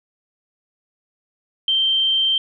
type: tone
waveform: sine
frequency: 3136 Hz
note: G7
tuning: in tune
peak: -15 dBFS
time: 1.68-2.38 s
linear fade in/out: 2 ms
effects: none